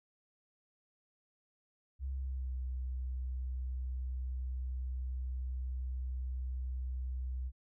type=tone with pitch glide; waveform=sine; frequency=66.8 to 63.56 Hz; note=C2 to C2; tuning=+36 to -50 cents; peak=-35 dBFS; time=1.99-7.52 s; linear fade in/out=50 ms; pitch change=-86 cents; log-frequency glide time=2.1-2.57 s; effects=none